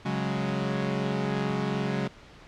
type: chord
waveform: sawtooth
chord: C# suspended fourth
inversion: none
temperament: equal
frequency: 138.59 / 185 / 207.7 Hz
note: C#3 / F#3 / G#3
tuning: 0 / 0 / 0 cents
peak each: -27 dBFS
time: 0.05-2.08 s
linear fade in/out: 10 ms
effects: pink hiss -50 dBFS RMS until 2.47 s + low-pass 4000 Hz 12 dB/octave